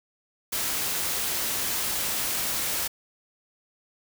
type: noise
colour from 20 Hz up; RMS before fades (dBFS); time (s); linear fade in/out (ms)
white; -28; 0.52-2.88; 10
effects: none